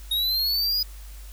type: linear sweep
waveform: square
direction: up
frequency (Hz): 3729 to 4978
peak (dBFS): -22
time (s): 0.11-0.83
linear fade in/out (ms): 5
effects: added 50 Hz sine -38 dBFS peak until 1.32 s + white hiss -50 dBFS RMS until 1.32 s